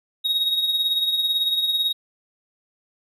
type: tone with tremolo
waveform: triangle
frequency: 3771 Hz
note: A#7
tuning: 19 cents sharp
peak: -15 dBFS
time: 0.24-1.93 s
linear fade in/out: 20 ms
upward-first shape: triangle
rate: 18 Hz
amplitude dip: 60%
effects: none